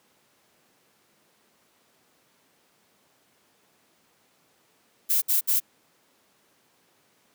violet noise bursts, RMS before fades -22 dBFS, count 3, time 5.09-5.602 s, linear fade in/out 20 ms, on 130 ms, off 61 ms, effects pink hiss -64 dBFS RMS until 7.34 s + high-pass 200 Hz 12 dB/octave

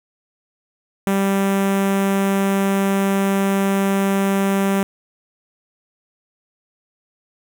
sawtooth tone with notch filter, 196 Hz, G3, in tune, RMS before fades -18 dBFS, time 1.07-4.83 s, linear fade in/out 0 ms, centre 4500 Hz, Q 1.1, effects none

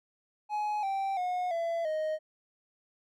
triangle tone with pitch steps, 841 / 780.2 / 723.7 / 671.4 / 622.8 Hz, G#5 / G5 / F#5 / E5 / D#5, +22 / -8 / -39 / +32 / +2 cents, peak -27 dBFS, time 0.49-2.19 s, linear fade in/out 50 ms, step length 340 ms, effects none

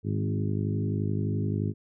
harmonic tone with a mistuned harmonic, 51.6 Hz, G#1, 10 cents flat, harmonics 2 / 3 / 4 / 5 / 6 / 7 / 8, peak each -28 / -32 / -34 / -36 / -38 / -39 / -40 dBFS, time 0.03-1.74 s, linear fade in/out 50 ms, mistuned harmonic 4, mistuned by -16 cents, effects none

